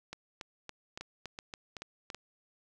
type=two click trains; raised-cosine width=0.2 ms; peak=-24 / -24 dBFS; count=8 / 4; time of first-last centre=0.13-2.102 / 1.01-2.146 s; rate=3.55 / 2.64 Hz; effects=none